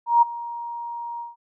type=tone with ADSR envelope; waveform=sine; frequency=942 Hz; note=A#5; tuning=18 cents sharp; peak=-10 dBFS; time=0.06-1.36 s; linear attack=160 ms; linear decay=14 ms; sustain=-19 dB; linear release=160 ms; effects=none